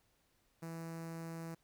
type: tone with notch filter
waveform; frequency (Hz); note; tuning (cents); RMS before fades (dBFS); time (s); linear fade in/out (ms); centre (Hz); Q
sawtooth; 164.81; E3; 0; -45; 0.62-1.55; 10; 3300; 1.1
effects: pink hiss -75 dBFS RMS until 1.63 s